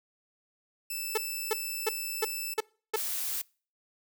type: tone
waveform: 5% pulse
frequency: 2637 Hz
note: E7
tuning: in tune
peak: -24 dBFS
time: 0.9-2.54 s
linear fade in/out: 5 ms
type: tone bursts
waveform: sawtooth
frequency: 437 Hz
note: A4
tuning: 12 cents flat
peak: -21 dBFS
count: 6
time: 1.15-2.962 s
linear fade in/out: 5 ms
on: 27 ms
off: 330 ms
type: noise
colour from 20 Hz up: blue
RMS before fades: -33 dBFS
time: 2.96-3.42 s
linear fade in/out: 10 ms
effects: noise-tail reverb RT60 0.4 s tail -25 dB re dry